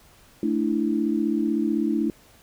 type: chord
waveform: sine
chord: A suspended fourth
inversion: none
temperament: equal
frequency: 220 / 293.7 / 329.6 Hz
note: A3 / D4 / E4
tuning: 0 / 0 / 0 cents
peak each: -25 dBFS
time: 0.43-2.1 s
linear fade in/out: 2 ms
effects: pink hiss -54 dBFS RMS until 2.42 s